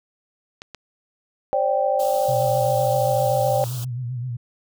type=clicks; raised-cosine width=0.2 ms; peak=-19 dBFS; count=2; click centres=0.619 / 0.747 s
type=chord; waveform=sine; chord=C suspended second; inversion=none; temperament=equal with one note detuned; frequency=533.6 / 587.3 / 784 Hz; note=C5 / D5 / G5; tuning=+34 / 0 / 0 cents; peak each=-22 dBFS; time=1.53-3.64 s; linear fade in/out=0 ms
type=band-stop noise; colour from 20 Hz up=white; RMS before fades=-36 dBFS; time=1.99-3.85 s; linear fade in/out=10 ms; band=1400 to 2800 Hz; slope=48 dB/octave
type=tone with vibrato; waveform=sine; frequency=123.47 Hz; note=B2; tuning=in tune; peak=-25 dBFS; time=2.28-4.37 s; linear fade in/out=10 ms; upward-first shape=sine; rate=7.7 Hz; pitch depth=80 cents each way
effects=none